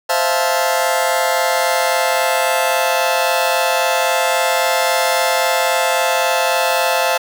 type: chord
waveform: sawtooth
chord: F major seventh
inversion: second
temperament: just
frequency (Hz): 523.8 / 654.8 / 698.5 / 873.1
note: C5 / E5 / F5 / A5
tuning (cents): +2 / -12 / 0 / -14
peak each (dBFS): -16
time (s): 0.09-7.18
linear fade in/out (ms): 10
effects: none